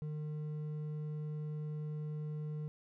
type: tone with hard clipping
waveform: sine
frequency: 151.7 Hz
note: D#3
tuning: 44 cents flat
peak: -39 dBFS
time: 0.02-2.68 s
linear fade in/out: 0 ms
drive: 5 dB
effects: none